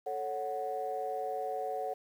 sine chord, F# minor, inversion first, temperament equal, 440 / 554.4 / 740 Hz, A4 / C#5 / F#5, 0 / 0 / 0 cents, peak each -38 / -38 / -35 dBFS, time 0.06-1.94 s, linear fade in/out 10 ms, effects tanh soft clip ceiling -25 dBFS + 10-bit

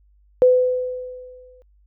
sine tone with exponential decay, 504 Hz, B4, 35 cents sharp, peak -8 dBFS, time 0.42-1.62 s, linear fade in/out 0 ms, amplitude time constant 260 ms, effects added 50 Hz sine -53 dBFS peak until 1.86 s

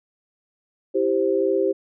sine chord, C major, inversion first, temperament equal, 329.6 / 392 / 523.3 Hz, E4 / G4 / C5, 0 / 0 / 0 cents, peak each -25 / -20 / -23 dBFS, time 0.94-1.73 s, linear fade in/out 20 ms, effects none

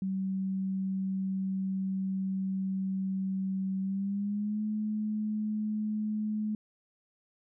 sine tone with pitch glide, 191.1 to 213.3 Hz, G3 to G#3, -44 to +46 cents, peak -29 dBFS, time 0.02-6.55 s, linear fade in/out 2 ms, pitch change +190 cents, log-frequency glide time 3.81-4.62 s, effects none

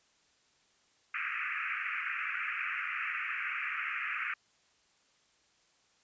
white band-pass noise, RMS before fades -36 dBFS, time 1.14-4.34 s, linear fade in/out 5 ms, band 1200 to 2600 Hz, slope 96 dB/octave, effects white hiss -69 dBFS RMS until 6.03 s + resampled to 16000 Hz

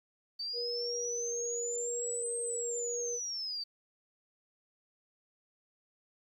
sine linear two-way sweep, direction up then down, 4575 to 8372 to 4575 Hz, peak -35 dBFS, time 0.39-3.64 s, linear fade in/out 10 ms, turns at 2.39 s
sine tone with vibrato, 474.9 Hz, A#4, 32 cents sharp, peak -36 dBFS, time 0.53-3.2 s, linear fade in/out 50 ms, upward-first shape square, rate 0.9 Hz, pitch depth 8 cents each way
effects 11-bit

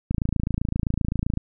click train, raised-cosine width 5 ms, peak -11 dBFS, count 36, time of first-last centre 0.11-1.374 s, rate 27.7 Hz, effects none

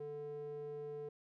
square tone with band-pass filter, 146.83 Hz, D3, in tune, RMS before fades -45 dBFS, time 0-1.09 s, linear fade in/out 5 ms, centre 430 Hz, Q 4, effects none

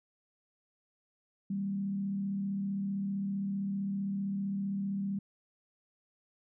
sine tone with frequency modulation, 197.1 Hz, G3, 10 cents sharp, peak -31 dBFS, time 1.5-5.19 s, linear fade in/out 5 ms, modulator 35.4 Hz, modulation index 0.37, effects none

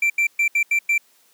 triangle tone bursts at uneven times, 2349 Hz, D7, in tune, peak -14 dBFS, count 6, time 0.02-0.1 / 0.18-0.27 / 0.39-0.48 / 0.55-0.63 / 0.71-0.79 / 0.89-0.98 s, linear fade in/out 5 ms, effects white hiss -58 dBFS RMS until 1.33 s + high-pass 200 Hz 12 dB/octave

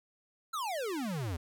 square exponential sweep, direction down, 1384 to 77.78 Hz, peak -34 dBFS, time 0.53-1.37 s, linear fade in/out 10 ms, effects none

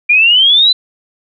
sine exponential sweep, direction up, 2378 to 4063 Hz, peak -5 dBFS, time 0.09-0.73 s, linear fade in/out 10 ms, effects none

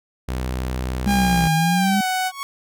sawtooth tone, 63.4 Hz, B1, 46 cents sharp, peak -19 dBFS, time 0.28-1.48 s, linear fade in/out 10 ms
sine linear two-way sweep, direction down then up, 206.3 to 155.56 to 206.3 Hz, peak -17 dBFS, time 1.06-2.01 s, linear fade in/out 5 ms, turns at 1.53 s
sawtooth tone with pitch glide, 808 to 745.2 Hz, G#5 to F#5, -48 to +12 cents, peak -16 dBFS, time 1.06-2.32 s, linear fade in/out 50 ms, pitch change -140 cents, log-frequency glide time 1.74-2.05 s
sawtooth tone with exponential growth, 1108.7 Hz, C#6, in tune, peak -20 dBFS, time 2.18-2.43 s, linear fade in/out 0 ms, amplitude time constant 54 ms
effects none

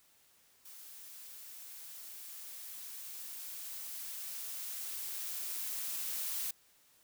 blue noise with level ramp, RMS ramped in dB -52 to -37 dBFS, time 0.65-6.51 s, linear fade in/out 5 ms, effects white hiss -67 dBFS RMS until 7.03 s

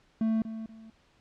triangle tone with echo, 222.1 Hz, A3, 16 cents sharp, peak -22 dBFS, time 0.21-0.42 s, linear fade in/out 2 ms, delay 240 ms, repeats 2, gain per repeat -11 dB, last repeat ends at 0.9 s, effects pink hiss -65 dBFS RMS until 1.2 s + low-pass 5000 Hz 12 dB/octave

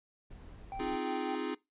brown noise, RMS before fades -49 dBFS, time 0.3-0.96 s, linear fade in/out 10 ms
triangle tone, 780 Hz, G5, 9 cents flat, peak -36 dBFS, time 0.72-1.35 s, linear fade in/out 0 ms
square chord, F minor seventh, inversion second, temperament equal, 261.6 / 311.1 / 349.2 / 415.3 Hz, C4 / Eb4 / F4 / Ab4, 0 / 0 / 0 / 0 cents, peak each -40 dBFS, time 0.79-1.55 s, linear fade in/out 10 ms
effects noise-tail reverb RT60 0.2 s tail -21 dB re dry + resampled to 8000 Hz

